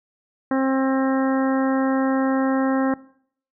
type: harmonic tone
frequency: 265.9 Hz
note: C4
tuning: 28 cents sharp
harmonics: 1 / 2 / 3 / 4 / 5 / 6 / 7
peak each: -19 / -25 / -29 / -31 / -33 / -35 / -36 dBFS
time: 0.51-2.94 s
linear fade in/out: 2 ms
effects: noise-tail reverb RT60 0.6 s tail -20 dB re dry

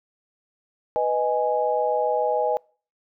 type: chord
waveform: sine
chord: G# minor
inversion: first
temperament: equal with one note detuned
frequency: 495.3 / 622.3 / 830.6 Hz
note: B4 / D#5 / G#5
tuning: +5 / 0 / 0 cents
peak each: -24 dBFS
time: 0.96-2.57 s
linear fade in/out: 0 ms
effects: noise-tail reverb RT60 0.4 s tail -26 dB re dry

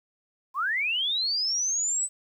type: linear sweep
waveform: sine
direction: up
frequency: 992 to 8100 Hz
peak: -24 dBFS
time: 0.54-2.09 s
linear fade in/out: 50 ms
effects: 10-bit

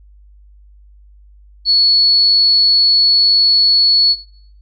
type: tone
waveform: sine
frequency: 4399 Hz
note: C#8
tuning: 14 cents flat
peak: -8 dBFS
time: 1.65-4.16 s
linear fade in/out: 50 ms
effects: noise-tail reverb RT60 0.6 s tail -18 dB re dry + added 50 Hz sine -41 dBFS peak until 4.61 s

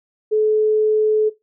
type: tone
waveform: sine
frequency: 430.2 Hz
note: A4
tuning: 39 cents flat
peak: -13 dBFS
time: 0.31-1.3 s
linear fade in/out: 20 ms
effects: noise-tail reverb RT60 0.2 s tail -18 dB re dry

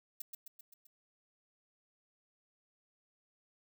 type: noise with echo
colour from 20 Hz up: violet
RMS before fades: -41 dBFS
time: 0.2-0.22 s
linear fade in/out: 5 ms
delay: 130 ms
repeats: 5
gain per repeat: -4 dB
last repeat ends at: 0.87 s
effects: none

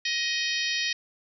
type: harmonic tone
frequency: 627 Hz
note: D#5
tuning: 13 cents sharp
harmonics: 3 / 4 / 5 / 6 / 7 / 8 / 9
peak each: -31 / -32 / -33 / -34 / -34 / -35 / -36 dBFS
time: 0.05-0.93 s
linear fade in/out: 5 ms
effects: none

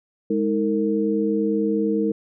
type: tone cluster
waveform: sine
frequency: 207.3 / 316.2 / 456.1 Hz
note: G#3 / D#4 / A#4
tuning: -3 / +28 / -38 cents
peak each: -23 dBFS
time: 0.3-2.12 s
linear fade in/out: 5 ms
effects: none

